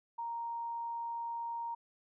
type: tone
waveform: sine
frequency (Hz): 932.3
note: A#5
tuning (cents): 0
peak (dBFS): -36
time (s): 0.18-1.75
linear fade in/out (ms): 10
effects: none